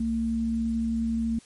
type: tone pair together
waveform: sine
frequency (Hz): 63.8 / 227.9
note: C2 / A#3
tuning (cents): -43 / -39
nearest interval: octave + minor seventh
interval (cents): 2204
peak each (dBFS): -34 / -24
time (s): 0-1.39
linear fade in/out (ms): 5
effects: white hiss -55 dBFS RMS until 1.45 s + MP3 48 kbps